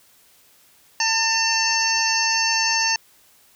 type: harmonic tone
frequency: 899 Hz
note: A5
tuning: 37 cents sharp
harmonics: 1 / 2 / 3 / 5 / 6 / 7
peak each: -25 / -25 / -25 / -25 / -25 / -25 dBFS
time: 1-2.96 s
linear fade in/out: 2 ms
effects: white hiss -55 dBFS RMS until 3.55 s